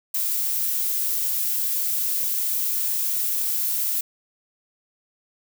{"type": "noise", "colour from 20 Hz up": "violet", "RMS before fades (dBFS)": -24, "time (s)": [0.14, 4.01], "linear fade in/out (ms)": 5, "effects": []}